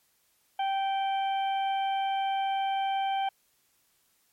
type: harmonic tone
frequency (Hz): 780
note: G5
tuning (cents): -9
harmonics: 1 / 2 / 3 / 4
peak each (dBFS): -26 / -42 / -42 / -40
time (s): 0.59-3.29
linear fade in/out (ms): 5
effects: white hiss -69 dBFS RMS until 4.32 s + MP3 64 kbps